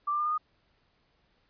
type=tone with pitch steps; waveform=sine; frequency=1173 / 1188 / 1203.2 / 1218.6 / 1234.2 Hz; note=D6 / D6 / D6 / D#6 / D#6; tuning=-2 / +20 / +42 / -36 / -14 cents; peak=-26 dBFS; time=0.07-0.38 s; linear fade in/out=10 ms; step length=62 ms; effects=pink hiss -70 dBFS RMS until 1.49 s + resampled to 11025 Hz